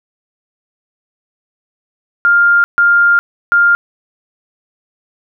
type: tone bursts at uneven times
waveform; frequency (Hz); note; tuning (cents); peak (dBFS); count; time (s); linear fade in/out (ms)
sine; 1402; F6; +6; -6; 3; 2.25-2.64 / 2.78-3.19 / 3.52-3.75; 0
effects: none